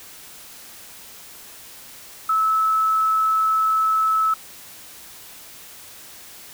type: tone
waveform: sine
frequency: 1302 Hz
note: E6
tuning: 22 cents flat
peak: -16 dBFS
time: 2.29-4.34 s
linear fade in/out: 5 ms
effects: white hiss -42 dBFS RMS until 6.53 s